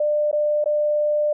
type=tone with dropouts; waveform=sine; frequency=597 Hz; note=D5; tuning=28 cents sharp; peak=-17 dBFS; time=0-1.33 s; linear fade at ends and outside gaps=5 ms; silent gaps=0.314-0.328 / 0.642-0.658 s; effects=none